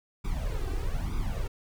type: noise with flanger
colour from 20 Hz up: brown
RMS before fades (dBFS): -30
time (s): 0.24-1.48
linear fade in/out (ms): 10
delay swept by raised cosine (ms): 0.82 to 2.62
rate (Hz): 1.1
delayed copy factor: +0.9
effects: none